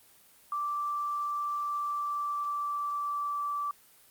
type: tone with pitch glide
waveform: sine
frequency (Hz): 1171 to 1161.6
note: D6 to D6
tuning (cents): -5 to -19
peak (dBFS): -29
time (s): 0.52-3.71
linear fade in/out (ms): 2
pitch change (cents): -14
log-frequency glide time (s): 1.6-3.32
effects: white hiss -59 dBFS RMS until 4.1 s + Opus 24 kbps